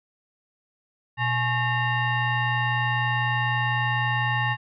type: tone with frequency modulation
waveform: sine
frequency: 848 Hz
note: G#5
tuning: 36 cents sharp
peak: -21 dBFS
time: 1.17-4.57 s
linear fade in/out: 50 ms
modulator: 970 Hz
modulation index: 1.6
effects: none